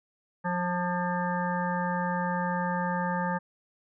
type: harmonic tone with a mistuned harmonic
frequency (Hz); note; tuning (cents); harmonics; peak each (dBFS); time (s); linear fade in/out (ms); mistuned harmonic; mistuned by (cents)
178; F3; +33; 1 / 3 / 5 / 7 / 9 / 10; -30 / -35 / -31 / -37 / -37 / -40; 0.44-3.39; 20; 7; -47
effects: none